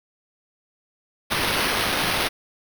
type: noise with sample-and-hold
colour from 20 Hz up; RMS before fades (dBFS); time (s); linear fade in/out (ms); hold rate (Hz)
violet; -23; 1.3-2.29; 20; 7350
effects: none